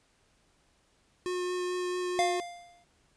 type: tone with vibrato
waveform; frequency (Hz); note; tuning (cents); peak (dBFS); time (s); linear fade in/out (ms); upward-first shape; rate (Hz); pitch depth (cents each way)
square; 360.7; F#4; -44; -31; 1.26-2.4; 0; triangle; 4.5; 10
type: tone with exponential decay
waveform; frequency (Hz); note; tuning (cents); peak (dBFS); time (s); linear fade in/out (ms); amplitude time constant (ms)
square; 698.5; F5; 0; -23; 2.19-2.84; 0; 140
effects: pink hiss -68 dBFS RMS until 3.16 s + resampled to 22050 Hz